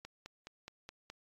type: click train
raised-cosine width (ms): 0.2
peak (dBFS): -29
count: 6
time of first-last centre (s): 0.05-1.1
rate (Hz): 4.76
effects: AAC 32 kbps